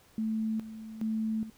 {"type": "tone with tremolo", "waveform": "sine", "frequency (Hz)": 220, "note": "A3", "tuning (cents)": 0, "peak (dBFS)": -28, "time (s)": [0.18, 1.5], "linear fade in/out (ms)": 2, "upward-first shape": "square", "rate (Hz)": 1.2, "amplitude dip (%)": 75, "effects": ["pink hiss -61 dBFS RMS until 1.57 s"]}